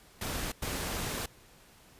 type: noise bursts at uneven times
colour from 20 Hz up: pink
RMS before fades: -35 dBFS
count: 2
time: 0.21-0.52 / 0.62-1.26 s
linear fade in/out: 5 ms
effects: pink hiss -58 dBFS RMS until 1.99 s + resampled to 32000 Hz